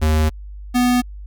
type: tone pair in turn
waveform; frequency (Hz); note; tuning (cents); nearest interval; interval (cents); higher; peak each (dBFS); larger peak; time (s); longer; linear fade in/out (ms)
square; 77.78 / 246.9; D#2 / B3; 0 / 0; octave + minor sixth; 2000; second; -14; neither; 0.01-0.3 / 0.74-1.02; first; 20
effects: added 50 Hz sine -31 dBFS peak until 1.26 s